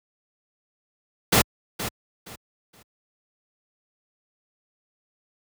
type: noise with echo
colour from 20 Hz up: pink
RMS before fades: -17 dBFS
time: 1.32-1.42 s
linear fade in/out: 10 ms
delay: 470 ms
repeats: 3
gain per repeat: -12 dB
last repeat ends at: 2.83 s
effects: high-pass 60 Hz 12 dB/octave